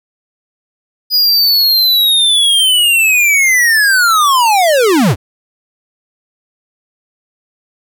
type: linear sweep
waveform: square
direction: down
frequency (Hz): 4964 to 74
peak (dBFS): -8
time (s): 1.1-5.16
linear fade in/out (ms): 50
effects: none